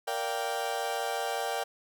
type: chord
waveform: 35% pulse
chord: G minor seventh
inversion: first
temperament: equal with one note detuned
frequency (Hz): 466.2 / 583.9 / 698.5 / 784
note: Bb4 / D5 / F5 / G5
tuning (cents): 0 / -10 / 0 / 0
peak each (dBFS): -35 / -35 / -35 / -32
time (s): 0.07-1.64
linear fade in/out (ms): 10
effects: none